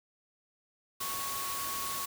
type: tone in noise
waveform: sine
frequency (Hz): 1108.7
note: C#6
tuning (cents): 0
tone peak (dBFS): -38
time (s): 1-2.06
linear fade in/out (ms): 10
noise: white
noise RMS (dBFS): -37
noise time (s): 1-2.06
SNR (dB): -4
effects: none